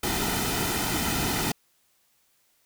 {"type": "noise with comb filter", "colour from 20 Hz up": "pink", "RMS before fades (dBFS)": -27, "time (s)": [0.03, 1.52], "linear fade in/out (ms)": 5, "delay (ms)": 1.8, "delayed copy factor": -0.65, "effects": ["white hiss -67 dBFS RMS until 2.65 s"]}